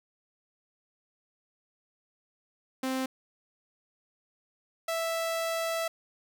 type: tone pair in turn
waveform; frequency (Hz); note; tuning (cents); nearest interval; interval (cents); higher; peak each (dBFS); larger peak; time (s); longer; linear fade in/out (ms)
sawtooth; 261.6 / 659.2; C4 / E5; 0 / 0; octave + major third; 1600; second; -25; neither; 2.83-3.06 / 4.88-5.88; second; 5
effects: none